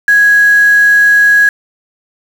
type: tone with quantisation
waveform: sine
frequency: 1661.2 Hz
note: G#6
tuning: in tune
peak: -4 dBFS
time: 0.08-1.49 s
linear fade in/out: 2 ms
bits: 4
effects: none